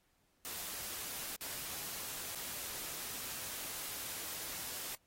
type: noise with dropouts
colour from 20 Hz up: white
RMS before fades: -43 dBFS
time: 0.45-4.95 s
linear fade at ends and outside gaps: 0 ms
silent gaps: 1.361-1.41 / 2.349-2.356 s
effects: pink hiss -75 dBFS RMS until 5.06 s + AAC 48 kbps